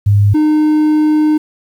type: tone pair in turn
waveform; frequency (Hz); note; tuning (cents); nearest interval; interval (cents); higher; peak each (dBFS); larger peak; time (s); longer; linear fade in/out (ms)
sine / triangle; 102 / 305.7; G#2 / D#4; -31 / -30; octave + perfect fifth; 1901; second; -6; neither; 0.06-0.34 / 0.34-1.38; second; 10
effects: 7-bit